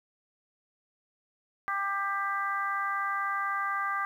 harmonic tone, 396 Hz, G4, 18 cents sharp, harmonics 2 / 3 / 4 / 5, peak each -38 / -30 / -34 / -38 dBFS, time 1.68-4.05 s, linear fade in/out 0 ms, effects 10-bit

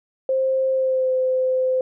sine tone with pitch glide, 527 to 515.6 Hz, C5 to C5, +12 to -26 cents, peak -17 dBFS, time 0.29-1.81 s, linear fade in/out 2 ms, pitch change -38 cents, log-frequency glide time 0.71-1.12 s, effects none

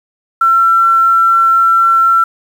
sine tone with quantisation, 1351 Hz, E6, 42 cents sharp, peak -6 dBFS, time 0.41-2.24 s, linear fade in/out 5 ms, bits 6, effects none

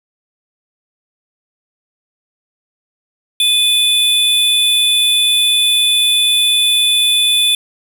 square tone pair together, 2489 / 3484 Hz, D#7 / A7, 0 / -18 cents, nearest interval tritone, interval 582 cents, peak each -21 / -11 dBFS, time 3.4-7.55 s, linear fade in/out 2 ms, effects none

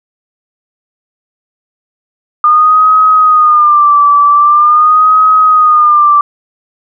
sine tone with vibrato, 1211 Hz, D#6, 47 cents flat, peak -3 dBFS, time 2.44-6.21 s, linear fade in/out 2 ms, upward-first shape sine, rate 0.44 Hz, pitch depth 78 cents each way, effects none

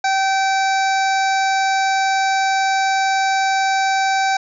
harmonic tone, 773 Hz, G5, 24 cents flat, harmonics 1 / 2 / 3 / 5 / 6 / 7 / 8 / 9, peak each -16 / -22 / -26 / -30 / -32 / -33 / -34 / -35 dBFS, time 0.04-4.37 s, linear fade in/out 5 ms, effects none

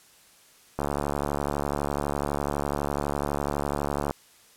click train, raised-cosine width 1 ms, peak -13 dBFS, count 240, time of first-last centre 0.79-4.109 s, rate 72 Hz, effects white hiss -56 dBFS RMS until 4.56 s + low-pass 12000 Hz 12 dB/octave

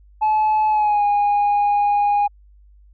sine tone with pitch glide, 860 to 820.2 Hz, A5 to G#5, -40 to -22 cents, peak -12 dBFS, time 0.21-2.28 s, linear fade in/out 20 ms, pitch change -82 cents, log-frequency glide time 0.69-1.04 s, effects tanh soft clip ceiling -13 dBFS + added 50 Hz sine -46 dBFS peak until 2.93 s

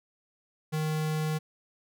square tone, 155.3 Hz, D#3, 3 cents flat, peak -28 dBFS, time 0.72-1.39 s, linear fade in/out 20 ms, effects none

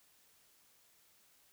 silence, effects white hiss -68 dBFS RMS until 1.52 s

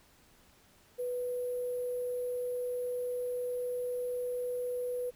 sine tone with sample-and-hold, 493.9 Hz, B4, in tune, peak -32 dBFS, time 0.98-5.11 s, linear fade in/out 20 ms, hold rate 11025 Hz, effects pink hiss -63 dBFS RMS until 5.15 s

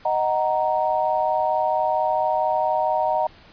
sine chord, D# minor, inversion none, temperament just, 622.3 / 746.7 / 933.4 Hz, D#5 / F#5 / A#5, 0 / +16 / +2 cents, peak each -23 dBFS, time 0.05-3.27 s, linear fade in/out 5 ms, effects pink hiss -49 dBFS RMS until 3.52 s + resampled to 11025 Hz

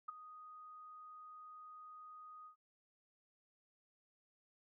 sine tone with ADSR envelope, 1244.5 Hz, D#6, in tune, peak -38 dBFS, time 0.08-2.56 s, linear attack 10 ms, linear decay 12 ms, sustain -14 dB, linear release 100 ms, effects none

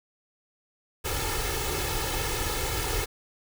pink noise with comb filter, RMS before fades -29 dBFS, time 1.04-3.06 s, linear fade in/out 20 ms, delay 2.3 ms, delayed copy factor +0.85, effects none

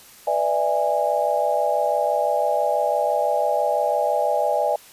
sine chord, E dominant seventh, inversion second, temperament just, 494.4 / 593.3 / 659.3 / 824.1 Hz, B4 / D5 / E5 / G#5, +2 / +18 / 0 / -14 cents, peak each -27 / -22 / -24 / -23 dBFS, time 0.27-4.76 s, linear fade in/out 5 ms, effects white hiss -47 dBFS RMS until 4.92 s + resampled to 32000 Hz

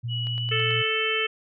sine tone, 118.7 Hz, A#2, 32 cents sharp, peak -27 dBFS, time 0.03-0.83 s, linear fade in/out 20 ms
sine tone with pitch glide, 2929 to 2999 Hz, F#7 to F#7, -18 to +23 cents, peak -29 dBFS, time 0.08-0.89 s, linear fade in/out 50 ms, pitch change +41 cents, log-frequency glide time 0.27-0.71 s
click train, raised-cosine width 0.3 ms, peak -26 dBFS, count 5, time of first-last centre 0.27-0.709 s, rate 9.11 Hz
harmonic tone, 440 Hz, A4, in tune, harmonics 1 / 3 / 4 / 5 / 6 / 7, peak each -29 / -32 / -32 / -30 / -28 / -28 dBFS, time 0.51-1.27 s, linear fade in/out 10 ms
effects none

